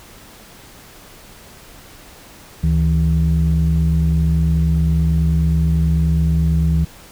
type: tone pair together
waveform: sine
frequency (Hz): 72.2 / 161.43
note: D2 / E3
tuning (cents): -29 / -36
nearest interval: octave + major second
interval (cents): 1393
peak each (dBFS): -14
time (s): 2.63-6.85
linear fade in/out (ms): 10
effects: tanh soft clip ceiling -8 dBFS + pink hiss -42 dBFS RMS until 7.11 s